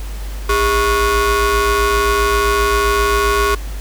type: ring-modulated tone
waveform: 30% pulse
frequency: 349.2 Hz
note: F4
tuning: in tune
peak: -7 dBFS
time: 0.49-3.55 s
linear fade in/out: 5 ms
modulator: 756 Hz
effects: added 50 Hz sine -23 dBFS peak until 3.8 s + pink hiss -36 dBFS RMS until 3.8 s

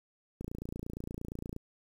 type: click train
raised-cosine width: 3 ms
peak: -26 dBFS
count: 34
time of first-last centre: 0.41-1.564 s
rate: 28.6 Hz
effects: 9-bit

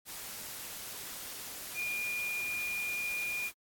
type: tone in noise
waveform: sine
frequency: 2425 Hz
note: D#7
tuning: 45 cents flat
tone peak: -33 dBFS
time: 1.74-3.51 s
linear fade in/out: 50 ms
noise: white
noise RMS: -43 dBFS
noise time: 0.05-3.53 s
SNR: +7 dB
effects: AAC 64 kbps

